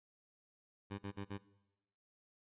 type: tone bursts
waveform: 15% pulse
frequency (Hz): 100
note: G2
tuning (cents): +35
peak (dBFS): -35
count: 4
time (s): 0.9-1.382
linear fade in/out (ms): 20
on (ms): 86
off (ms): 46
effects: noise-tail reverb RT60 1.0 s tail -20 dB re dry + resampled to 8000 Hz